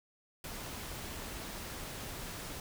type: noise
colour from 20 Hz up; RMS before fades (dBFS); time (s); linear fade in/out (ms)
pink; -43; 0.44-2.6; 2
effects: none